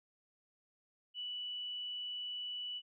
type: tone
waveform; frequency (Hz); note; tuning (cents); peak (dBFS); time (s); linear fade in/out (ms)
sine; 2960; F#7; 0; -39; 1.14-2.82; 50
effects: none